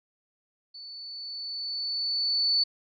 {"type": "tone with level ramp", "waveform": "sine", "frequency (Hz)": 4479, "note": "C#8", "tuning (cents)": 17, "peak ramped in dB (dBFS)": [-41, -20], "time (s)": [0.74, 2.64], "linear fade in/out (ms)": 10, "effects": []}